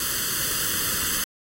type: noise with comb filter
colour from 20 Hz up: white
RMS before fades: -25 dBFS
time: 0-1.24 s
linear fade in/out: 2 ms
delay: 0.64 ms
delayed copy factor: +1
effects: AAC 48 kbps